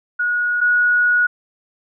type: tone pair in turn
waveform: sine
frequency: 1452 / 1457.1 Hz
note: F#6 / F#6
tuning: -33 / -27 cents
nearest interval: unison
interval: 6 cents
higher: second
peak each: -16 / -12 dBFS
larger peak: second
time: 0.19-0.61 / 0.61-1.27 s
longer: second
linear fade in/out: 10 ms
effects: none